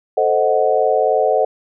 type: chord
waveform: sine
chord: A diminished seventh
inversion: none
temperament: equal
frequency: 440 / 523.3 / 622.3 / 740 Hz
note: A4 / C5 / Eb5 / Gb5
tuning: 0 / 0 / 0 / 0 cents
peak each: -18 dBFS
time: 0.17-1.45 s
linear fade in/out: 5 ms
effects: none